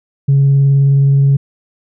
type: tone with vibrato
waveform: sine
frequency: 138.59 Hz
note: C#3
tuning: in tune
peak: -5 dBFS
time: 0.28-1.37 s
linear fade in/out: 10 ms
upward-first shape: triangle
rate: 19 Hz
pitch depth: 14 cents each way
effects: tanh soft clip ceiling -4 dBFS